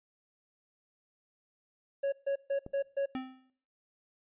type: tone bursts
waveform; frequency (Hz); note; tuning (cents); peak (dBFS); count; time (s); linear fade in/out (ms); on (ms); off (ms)
triangle; 554.4; C#5; 0; -26; 5; 2.03-3.06; 10; 94; 140
type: click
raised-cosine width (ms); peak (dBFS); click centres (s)
2; -28; 2.664
type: tone with exponential decay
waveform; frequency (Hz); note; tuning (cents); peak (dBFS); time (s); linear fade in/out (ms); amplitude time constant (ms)
square; 259.7; C4; -13; -32; 3.15-3.5; 1; 74
effects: noise-tail reverb RT60 0.7 s tail -23 dB re dry + resampled to 8000 Hz